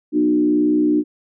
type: tone with frequency modulation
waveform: sine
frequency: 301.5 Hz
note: D4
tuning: 46 cents sharp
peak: -13 dBFS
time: 0.12-1.04 s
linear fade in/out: 50 ms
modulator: 62.1 Hz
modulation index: 0.72
effects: none

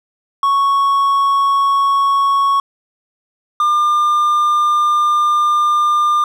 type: tone pair in turn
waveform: triangle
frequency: 1108.7 / 1200 Hz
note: C#6 / D6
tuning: 0 / +37 cents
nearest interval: minor second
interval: 137 cents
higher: second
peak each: -9 dBFS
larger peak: neither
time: 0.43-2.6 / 3.6-6.24 s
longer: second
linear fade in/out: 2 ms
effects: none

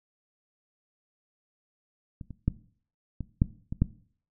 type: clicks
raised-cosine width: 5 ms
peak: -27 / -28 / -11 / -21 / -8 / -20 / -9 dBFS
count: 7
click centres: 2.212 / 2.307 / 2.48 / 3.207 / 3.419 / 3.725 / 3.82 s
effects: noise-tail reverb RT60 0.5 s tail -18 dB re dry

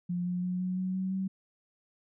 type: tone with pitch steps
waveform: sine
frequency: 176.6 / 178.86 / 181.15 / 183.46 / 185.81 / 188.19 / 190.59 Hz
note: F3 / F3 / F#3 / F#3 / F#3 / F#3 / G3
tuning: +20 / +42 / -36 / -14 / +8 / +30 / -48 cents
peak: -29 dBFS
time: 0.09-1.28 s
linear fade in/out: 10 ms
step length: 170 ms
effects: none

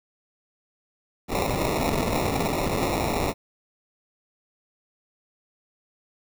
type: noise with sample-and-hold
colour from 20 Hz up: white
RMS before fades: -25 dBFS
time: 1.28-3.34 s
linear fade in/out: 50 ms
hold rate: 1575 Hz
effects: none

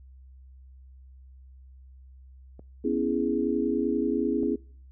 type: clicks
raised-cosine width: 2 ms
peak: -32 / -27 dBFS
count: 2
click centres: 2.594 / 4.432 s
type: chord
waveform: sine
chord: C# minor seventh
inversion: third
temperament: equal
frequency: 246.9 / 277.2 / 329.6 / 415.3 Hz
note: B3 / C#4 / E4 / G#4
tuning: 0 / 0 / 0 / 0 cents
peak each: -29 dBFS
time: 2.84-4.56 s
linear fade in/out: 10 ms
effects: noise-tail reverb RT60 0.5 s tail -24 dB re dry + added 65 Hz sine -47 dBFS peak until 4.91 s

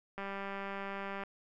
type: click train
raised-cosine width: 0.5 ms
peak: -26 dBFS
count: 209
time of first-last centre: 0.18-1.236 s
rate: 197 Hz
effects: none

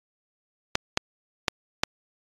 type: clicks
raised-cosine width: 0.2 ms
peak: -3 dBFS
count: 4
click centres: 0.754 / 0.974 / 1.482 / 1.835 s
effects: AAC 32 kbps

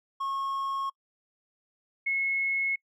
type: tone pair in turn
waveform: triangle / sine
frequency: 1090 / 2180 Hz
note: C#6 / C#7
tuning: -29 / -29 cents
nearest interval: octave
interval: 1200 cents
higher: second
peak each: -27 / -25 dBFS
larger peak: second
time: 0.2-0.9 / 2.06-2.76 s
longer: neither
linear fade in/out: 10 ms
effects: noise-tail reverb RT60 0.1 s tail -26 dB re dry

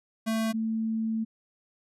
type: tone pair in turn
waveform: square / sine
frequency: 222.6 / 222.6 Hz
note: A3 / A3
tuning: +20 / +20 cents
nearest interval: unison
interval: 0 cents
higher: neither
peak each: -26 / -26 dBFS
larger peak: neither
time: 0.26-0.53 / 0.53-1.25 s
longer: second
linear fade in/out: 20 ms
effects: resampled to 32000 Hz

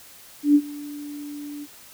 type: tone with ADSR envelope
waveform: sine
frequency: 291.6 Hz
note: D4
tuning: 12 cents flat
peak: -10 dBFS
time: 0.43-1.67 s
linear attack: 120 ms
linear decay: 58 ms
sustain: -22 dB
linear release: 40 ms
effects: white hiss -47 dBFS RMS until 1.93 s

